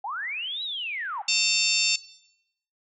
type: linear two-way sweep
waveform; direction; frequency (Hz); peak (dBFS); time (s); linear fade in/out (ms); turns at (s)
sine; up then down; 743 to 3949 to 743; -29; 0.04-1.22; 5; 0.63
type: harmonic tone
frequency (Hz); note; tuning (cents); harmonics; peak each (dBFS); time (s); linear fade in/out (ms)
900; A5; +39; 3 / 4 / 5 / 6 / 7 / 8; -26 / -29 / -27 / -28 / -34 / -31; 1.28-1.96; 5
effects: noise-tail reverb RT60 0.8 s tail -17 dB re dry